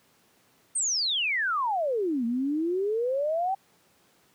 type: exponential two-way sweep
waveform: sine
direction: down then up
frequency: 8870 to 226.7 to 791 Hz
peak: -24 dBFS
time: 0.75-3.55 s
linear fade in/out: 10 ms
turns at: 2.25 s
effects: pink hiss -63 dBFS RMS until 4.34 s + high-pass 150 Hz 12 dB/octave